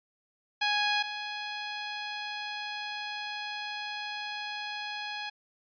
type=tone pair in turn; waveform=10% pulse; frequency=830.6 / 834.3 Hz; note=G#5 / G#5; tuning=0 / +8 cents; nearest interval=unison; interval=8 cents; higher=second; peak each=-17 / -26 dBFS; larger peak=first; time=0.61-1.03 / 1.03-5.3 s; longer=second; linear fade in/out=10 ms; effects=resampled to 11025 Hz